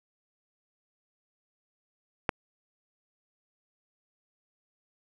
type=click; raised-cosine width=0.5 ms; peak=-9 dBFS; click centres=2.292 s; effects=8-bit